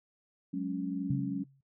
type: chord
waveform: sine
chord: F# suspended second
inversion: none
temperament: equal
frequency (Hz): 185 / 207.7 / 277.2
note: F#3 / G#3 / C#4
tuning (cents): 0 / 0 / 0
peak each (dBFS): -36 / -39 / -34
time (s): 0.53-1.44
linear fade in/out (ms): 10
type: tone with exponential decay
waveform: sine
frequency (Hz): 136.6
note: C#3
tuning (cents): -25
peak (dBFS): -26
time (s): 1.1-1.61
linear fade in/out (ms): 5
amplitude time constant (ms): 110
effects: noise-tail reverb RT60 0.1 s tail -21 dB re dry